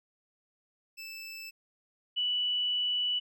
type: tone pair in turn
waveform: 25% pulse / sine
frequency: 2637 / 2960 Hz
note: E7 / F#7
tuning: 0 / 0 cents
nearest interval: major second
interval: 200 cents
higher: second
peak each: -37 / -27 dBFS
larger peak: second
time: 0.97-1.51 / 2.16-3.2 s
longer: second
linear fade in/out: 20 ms
effects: none